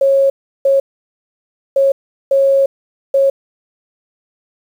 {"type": "tone bursts at uneven times", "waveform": "sine", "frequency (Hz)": 547, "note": "C#5", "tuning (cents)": -23, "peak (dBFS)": -8, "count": 5, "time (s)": [[0.01, 0.3], [0.65, 0.8], [1.76, 1.92], [2.31, 2.66], [3.14, 3.3]], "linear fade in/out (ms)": 5, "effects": ["7-bit"]}